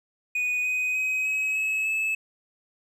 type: tone with pitch steps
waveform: triangle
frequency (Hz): 2478 / 2502 / 2527 / 2552 / 2577 / 2603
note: D#7 / D#7 / D#7 / D#7 / E7 / E7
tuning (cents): -8 / +9 / +26 / +43 / -40 / -22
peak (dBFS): -22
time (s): 0.35-2.15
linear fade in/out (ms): 5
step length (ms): 300
effects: none